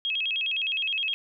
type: tone with vibrato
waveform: sine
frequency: 2900 Hz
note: F#7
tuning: 35 cents flat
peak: -25 dBFS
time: 0.05-1.14 s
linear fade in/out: 0 ms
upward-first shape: square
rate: 9.7 Hz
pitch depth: 200 cents each way
effects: none